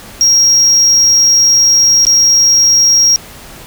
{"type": "tone with dropouts", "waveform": "triangle", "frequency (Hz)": 5610, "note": "F8", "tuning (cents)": 7, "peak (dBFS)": -4, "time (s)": [0.21, 3.16], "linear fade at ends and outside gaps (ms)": 0, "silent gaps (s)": [2.051, 2.068], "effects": ["pink hiss -33 dBFS RMS until 3.66 s"]}